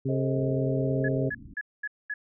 harmonic tone, 133.8 Hz, C3, 39 cents sharp, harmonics 1 / 2 / 3, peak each -27 / -30 / -32 dBFS, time 0.05-1.3 s, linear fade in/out 10 ms
sine chord, A diminished, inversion none, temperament just, 440 / 528 / 633.6 Hz, A4 / C5 / Eb5, 0 / +16 / +31 cents, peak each -34 dBFS, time 0.08-1.3 s, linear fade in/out 20 ms
white low-pass noise, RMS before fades -46 dBFS, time 0.35-1.54 s, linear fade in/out 5 ms, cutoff 270 Hz, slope 48 dB/octave
sine tone bursts, 1692 Hz, G#6, 32 cents sharp, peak -29 dBFS, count 5, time 1.04-2.14 s, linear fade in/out 5 ms, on 44 ms, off 220 ms
effects none

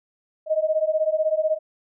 sine beating tone pair, 618 / 634 Hz, D#5 / D#5, -12 / +32 cents, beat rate 16 Hz, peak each -22 dBFS, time 0.46-1.59 s, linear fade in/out 50 ms, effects none

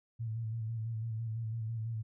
sine tone with vibrato, 112.6 Hz, A2, 40 cents sharp, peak -34 dBFS, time 0.19-2.03 s, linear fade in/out 20 ms, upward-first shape square, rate 6 Hz, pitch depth 39 cents each way, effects none

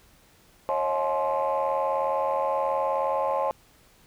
sine tone cluster, 544 / 623 / 705 / 855 / 1050 Hz, C#5 / D#5 / F5 / A5 / C6, -33 / +2 / +16 / -50 / +6 cents, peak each -26 / -30 / -34 / -27 / -29 dBFS, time 0.69-3.51 s, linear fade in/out 0 ms, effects tanh soft clip ceiling -17 dBFS + pink hiss -58 dBFS RMS until 4.06 s

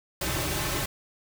pink noise with comb filter, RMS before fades -29 dBFS, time 0.21-0.86 s, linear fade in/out 5 ms, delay 4.2 ms, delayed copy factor -0.75, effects none

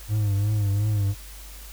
triangle tone with vibrato, 103.1 Hz, G#2, 12 cents flat, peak -18 dBFS, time 0.08-1.15 s, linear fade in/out 50 ms, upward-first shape triangle, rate 2.8 Hz, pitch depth 87 cents each way, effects added 50 Hz sine -40 dBFS peak until 1.72 s + white hiss -45 dBFS RMS until 1.72 s

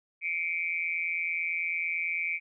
sine tone with amplitude modulation, 2309 Hz, D7, 30 cents flat, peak -24 dBFS, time 0.21-2.4 s, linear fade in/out 50 ms, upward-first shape sine, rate 169 Hz, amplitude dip 95%, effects none

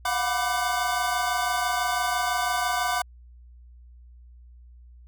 square tone cluster, 709 / 735 / 990 / 1179 / 1519 Hz, F5 / F#5 / B5 / D6 / F#6, +26 / -12 / +4 / +6 / +45 cents, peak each -31 dBFS, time 0.05-3.02 s, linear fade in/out 5 ms, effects added 60 Hz sine -46 dBFS peak until 5.07 s

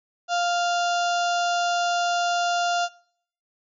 harmonic tone, 698.5 Hz, F5, in tune, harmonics 1 / 2 / 4 / 5 / 6 / 7 / 8 / 9 / 10, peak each -22 / -28 / -34 / -36 / -38 / -39 / -40 / -41 / -42 dBFS, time 0.28-2.89 s, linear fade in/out 50 ms, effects noise-tail reverb RT60 0.6 s tail -21 dB re dry

